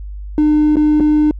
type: tone with dropouts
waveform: triangle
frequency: 302.1 Hz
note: D4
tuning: 49 cents sharp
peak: -6 dBFS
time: 0.38-1.31 s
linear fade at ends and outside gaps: 1 ms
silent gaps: 0.757-0.768 / 1-1.005 s
effects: tanh soft clip ceiling -4 dBFS + added 50 Hz sine -25 dBFS peak until 1.39 s